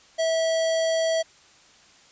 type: tone with notch filter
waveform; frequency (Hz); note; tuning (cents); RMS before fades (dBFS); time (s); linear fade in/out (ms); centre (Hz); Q
square; 651; E5; -22; -23; 0.18-1.23; 20; 1400; 0.93
effects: white hiss -54 dBFS RMS until 2.11 s + resampled to 16000 Hz